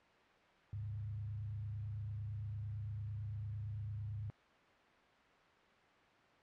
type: tone with frequency modulation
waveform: sine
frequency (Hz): 103.83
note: G#2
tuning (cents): 0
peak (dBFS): -40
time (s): 0.73-4.3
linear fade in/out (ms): 0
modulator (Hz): 28.9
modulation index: 0.57
effects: white hiss -65 dBFS RMS until 6.42 s + low-pass 2000 Hz 12 dB/octave